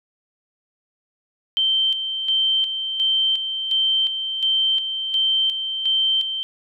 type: tone with tremolo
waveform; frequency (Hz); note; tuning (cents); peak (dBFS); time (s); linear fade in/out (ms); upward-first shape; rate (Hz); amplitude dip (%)
sine; 3120; G7; -9; -16; 1.57-6.43; 0; square; 1.4; 55
effects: none